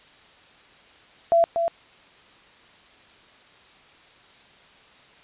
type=tone with echo; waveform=sine; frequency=674 Hz; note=E5; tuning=38 cents sharp; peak=-14 dBFS; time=1.32-1.44 s; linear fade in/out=0 ms; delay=240 ms; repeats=1; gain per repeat=-6 dB; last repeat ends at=1.68 s; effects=white hiss -52 dBFS RMS until 5.23 s + resampled to 8000 Hz

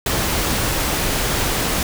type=noise; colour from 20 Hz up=pink; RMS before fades=-20 dBFS; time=0.06-1.83 s; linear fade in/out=2 ms; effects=none

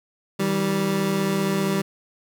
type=tone pair together; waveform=25% pulse; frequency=160 / 195.14 Hz; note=D#3 / G3; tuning=+49 / -8 cents; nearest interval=minor third; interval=343 cents; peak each=-23 / -18 dBFS; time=0.39-1.82 s; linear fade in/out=10 ms; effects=9-bit

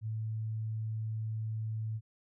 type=tone; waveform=sine; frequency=110 Hz; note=A2; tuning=in tune; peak=-33 dBFS; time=0.01-2.01 s; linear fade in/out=50 ms; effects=none

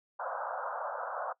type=band-pass noise; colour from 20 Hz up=pink; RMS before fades=-37 dBFS; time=0.19-1.33 s; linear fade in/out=10 ms; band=520 to 1500 Hz; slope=96 dB/octave; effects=noise-tail reverb RT60 0.1 s tail -20 dB re dry

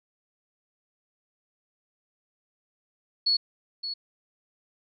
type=tone with echo; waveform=sine; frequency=4382 Hz; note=C#8; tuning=21 cents flat; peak=-20 dBFS; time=3.26-3.37 s; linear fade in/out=10 ms; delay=570 ms; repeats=1; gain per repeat=-10 dB; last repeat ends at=3.94 s; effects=none

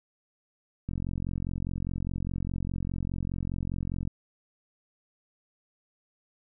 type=click train; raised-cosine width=5 ms; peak=-20 dBFS; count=144; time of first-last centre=0.89-4.075 s; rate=44.9 Hz; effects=none

